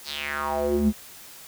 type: tone with band-pass filter sweep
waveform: square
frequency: 72.8 Hz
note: D2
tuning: 15 cents flat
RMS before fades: -25 dBFS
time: 0.04-0.93 s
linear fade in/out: 50 ms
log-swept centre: 5000 to 180 Hz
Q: 4.3
effects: white hiss -45 dBFS RMS until 1.47 s